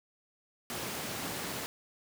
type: high-pass noise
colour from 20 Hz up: pink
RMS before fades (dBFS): -38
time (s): 0.7-1.66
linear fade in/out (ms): 0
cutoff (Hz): 140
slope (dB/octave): 12
effects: none